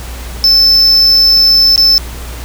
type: tone with dropouts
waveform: triangle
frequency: 5274 Hz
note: E8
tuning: in tune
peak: -3 dBFS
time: 0.44-1.98 s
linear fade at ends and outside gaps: 0 ms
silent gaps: 1.76-1.778 s
effects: added 60 Hz sine -23 dBFS peak until 2.44 s + pink hiss -29 dBFS RMS until 2.44 s